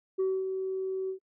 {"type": "tone with ADSR envelope", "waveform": "sine", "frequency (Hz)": 379.4, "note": "F#4", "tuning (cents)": 43, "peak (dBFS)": -22, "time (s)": [0.18, 1.19], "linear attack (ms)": 20, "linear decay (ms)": 240, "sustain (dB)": -7, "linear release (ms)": 96, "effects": ["noise-tail reverb RT60 0.1 s tail -25 dB re dry", "tanh soft clip ceiling -23 dBFS"]}